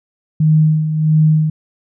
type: tone with tremolo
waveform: sine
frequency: 155.56 Hz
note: D#3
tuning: in tune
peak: -7 dBFS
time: 0.4-1.5 s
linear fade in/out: 5 ms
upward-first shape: sine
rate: 1.5 Hz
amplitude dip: 60%
effects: none